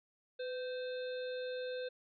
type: harmonic tone with a mistuned harmonic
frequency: 519 Hz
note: C5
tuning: 14 cents flat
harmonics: 1 / 3 / 5 / 7 / 8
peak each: -38 / -49 / -56 / -52 / -55 dBFS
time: 0.39-1.89 s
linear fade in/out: 10 ms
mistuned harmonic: 1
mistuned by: -51 cents
effects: none